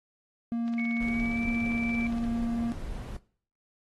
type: tone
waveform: triangle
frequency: 233.1 Hz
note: A#3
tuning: in tune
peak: -25 dBFS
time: 0.52-2.72 s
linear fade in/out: 0 ms
type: click train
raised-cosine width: 0.2 ms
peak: -30 dBFS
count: 28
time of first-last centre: 0.68-2.241 s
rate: 17.3 Hz
type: tone with pitch glide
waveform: sine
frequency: 2217 to 2327 Hz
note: C#7 to D7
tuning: 0 to -17 cents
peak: -33 dBFS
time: 0.78-2.07 s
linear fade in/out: 2 ms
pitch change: +83 cents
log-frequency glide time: 1.04-1.41 s
type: noise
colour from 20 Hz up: brown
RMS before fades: -38 dBFS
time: 1-3.17 s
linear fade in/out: 5 ms
effects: noise-tail reverb RT60 0.5 s tail -19 dB re dry + AAC 32 kbps